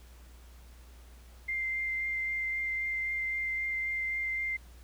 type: tone with vibrato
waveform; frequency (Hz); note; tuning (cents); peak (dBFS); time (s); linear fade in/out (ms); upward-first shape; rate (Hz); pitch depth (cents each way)
sine; 2093; C7; 0; -30; 1.48-4.57; 10; sine; 3.8; 9
effects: added 60 Hz sine -50 dBFS peak until 4.83 s + pink hiss -60 dBFS RMS until 4.83 s